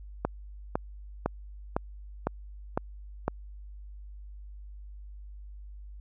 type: click train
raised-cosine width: 1 ms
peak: -12 dBFS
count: 7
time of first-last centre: 0.25-3.28 s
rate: 1.98 Hz
effects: added 50 Hz sine -42 dBFS peak until 6 s